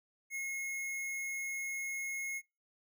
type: tone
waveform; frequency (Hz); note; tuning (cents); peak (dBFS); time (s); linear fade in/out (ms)
square; 2165; C#7; -41; -37; 0.3-2.42; 50
effects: noise-tail reverb RT60 0.3 s tail -26 dB re dry